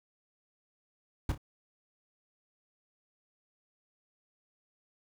brown noise with echo, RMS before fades -29 dBFS, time 1.29-1.32 s, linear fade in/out 2 ms, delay 29 ms, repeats 2, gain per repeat -10 dB, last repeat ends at 1.378 s, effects none

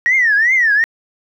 sine tone with vibrato, 1864.7 Hz, A#6, in tune, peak -9 dBFS, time 0.06-0.84 s, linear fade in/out 0 ms, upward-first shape triangle, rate 2.6 Hz, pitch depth 250 cents each way, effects tanh soft clip ceiling -5 dBFS + 8-bit

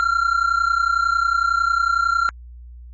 triangle tone pair together, 1359 / 1390 Hz, F6 / F6, -48 / -9 cents, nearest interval unison, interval 39 cents, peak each -17 dBFS, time 0-2.29 s, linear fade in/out 0 ms, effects added 60 Hz sine -36 dBFS peak until 2.93 s + MP3 32 kbps

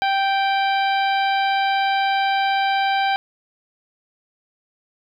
harmonic tone with a mistuned harmonic, 783 Hz, G5, 2 cents flat, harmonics 1 / 2 / 3 / 4 / 5 / 6, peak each -18 / -25 / -28 / -30 / -33 / -37 dBFS, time 0.02-3.16 s, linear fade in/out 0 ms, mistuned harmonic 6, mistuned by +36 cents, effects 9-bit

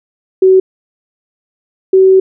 sine tone pair in turn, 377.1 / 379.7 Hz, F#4 / F#4, +33 / +45 cents, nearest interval unison, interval 12 cents, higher second, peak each -3 dBFS, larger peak neither, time 0.42-0.6 / 1.93-2.2 s, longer second, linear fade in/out 5 ms, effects none

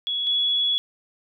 sine tone pair in turn, 3365 / 3378 Hz, G#7 / G#7, +22 / +29 cents, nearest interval unison, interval 7 cents, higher second, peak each -23 / -19 dBFS, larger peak second, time 0.07-0.27 / 0.27-0.78 s, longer second, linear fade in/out 0 ms, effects none

